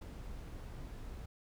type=noise with ADSR envelope; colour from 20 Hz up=brown; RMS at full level=-41 dBFS; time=0.01-1.26 s; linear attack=13 ms; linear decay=6 ms; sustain=-5 dB; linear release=8 ms; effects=none